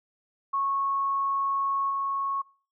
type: tone with level steps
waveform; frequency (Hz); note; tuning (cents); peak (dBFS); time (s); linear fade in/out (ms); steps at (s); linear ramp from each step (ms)
sine; 1100; C#6; -14; -24 / -26; 0.53-2.42; 10; 1.89; 20
effects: noise-tail reverb RT60 0.4 s tail -23 dB re dry